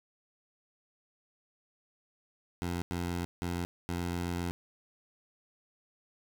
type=tone bursts at uneven times; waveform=15% pulse; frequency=87.31 Hz; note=F2; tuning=in tune; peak=-26 dBFS; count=4; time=2.62-2.82 / 2.91-3.25 / 3.42-3.65 / 3.89-4.51 s; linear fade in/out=0 ms; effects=none